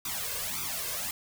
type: noise with flanger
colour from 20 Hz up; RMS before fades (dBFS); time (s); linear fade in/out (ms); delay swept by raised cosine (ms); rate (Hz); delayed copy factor
white; -34; 0.05-1.11; 2; 0.83 to 1.93; 1.8; +0.95
effects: none